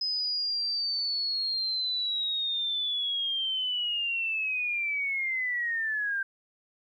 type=linear sweep; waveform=sine; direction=down; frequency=5070 to 1567 Hz; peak=-27 dBFS; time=0.01-6.23 s; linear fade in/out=5 ms; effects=11-bit